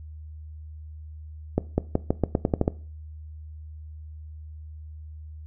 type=accelerating click train; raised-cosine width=2 ms; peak=-7 dBFS; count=10; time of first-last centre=1.58-2.679 s; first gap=200 ms; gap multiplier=0.87; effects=noise-tail reverb RT60 0.4 s tail -19 dB re dry + added 77 Hz sine -38 dBFS peak until 5.46 s